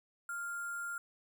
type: tone with sample-and-hold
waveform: sine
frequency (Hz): 1396.9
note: F6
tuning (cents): 0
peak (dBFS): -37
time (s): 0.29-0.98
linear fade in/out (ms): 2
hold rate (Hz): 8820
effects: none